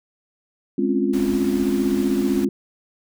sine chord, Db major seventh, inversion second, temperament equal, 207.7 / 261.6 / 277.2 / 349.2 Hz, Ab3 / C4 / Db4 / F4, 0 / 0 / 0 / 0 cents, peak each -23 dBFS, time 0.78-2.49 s, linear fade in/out 5 ms
pink noise, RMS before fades -36 dBFS, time 1.13-2.45 s, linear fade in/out 5 ms
effects none

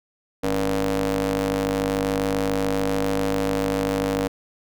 sawtooth ring-modulated tone, 100.4 Hz, G2, 42 cents sharp, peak -14 dBFS, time 0.43-4.28 s, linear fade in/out 10 ms, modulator 378 Hz, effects none

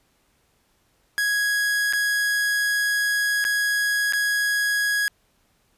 45% pulse tone with dropouts, 1661.2 Hz, G#6, in tune, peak -20 dBFS, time 1.18-5.08 s, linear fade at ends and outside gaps 0 ms, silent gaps 1.926-1.934 / 3.442-3.45 / 4.124-4.134 s, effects pink hiss -65 dBFS RMS until 5.77 s + resampled to 32000 Hz

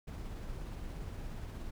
brown noise with tremolo, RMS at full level -41 dBFS, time 0.07-1.71 s, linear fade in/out 10 ms, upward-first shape triangle, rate 17 Hz, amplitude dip 25%, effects none

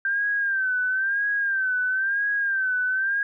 sine tone with vibrato, 1572 Hz, G6, 4 cents sharp, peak -21 dBFS, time 0.05-3.23 s, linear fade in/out 2 ms, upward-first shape sine, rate 1 Hz, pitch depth 86 cents each way, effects none

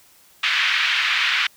white band-pass noise, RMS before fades -20 dBFS, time 0.43-1.47 s, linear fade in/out 5 ms, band 1400 to 3200 Hz, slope 24 dB/octave, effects white hiss -53 dBFS RMS until 1.56 s

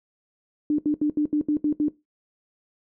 sine tone bursts, 298.1 Hz, D4, 26 cents sharp, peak -18 dBFS, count 8, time 0.7-1.884 s, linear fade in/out 2 ms, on 85 ms, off 72 ms, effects noise-tail reverb RT60 0.2 s tail -18 dB re dry

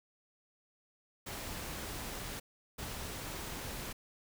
pink noise bursts at uneven times, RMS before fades -42 dBFS, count 2, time 1.26-2.4 / 2.78-3.93 s, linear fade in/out 10 ms, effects none

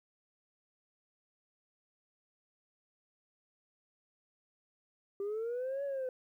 sine linear two-way sweep, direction up then down, 392 to 567 to 505 Hz, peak -32 dBFS, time 5.2-6.09 s, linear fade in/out 2 ms, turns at 5.84 s, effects tanh soft clip ceiling -32 dBFS + 12-bit

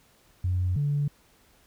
sine tone pair in turn, 90.8 / 144.54 Hz, F#2 / D3, -32 / -27 cents, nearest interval minor sixth, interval 805 cents, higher second, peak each -22 dBFS, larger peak neither, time 0.44-0.76 / 0.76-1.08 s, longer neither, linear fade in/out 5 ms, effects tanh soft clip ceiling -18 dBFS + pink hiss -61 dBFS RMS until 1.66 s

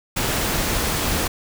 pink noise, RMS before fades -22 dBFS, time 0.16-1.28 s, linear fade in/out 10 ms, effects none

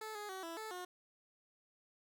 15% pulse tone with pitch steps, 435 / 416.4 / 378.5 / 332.2 / 437.3 / 360.8 Hz, A4 / G#4 / F#4 / E4 / A4 / F#4, -20 / +5 / +39 / +13 / -11 / -44 cents, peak -37 dBFS, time 0.01-0.85 s, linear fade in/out 5 ms, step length 140 ms, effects none

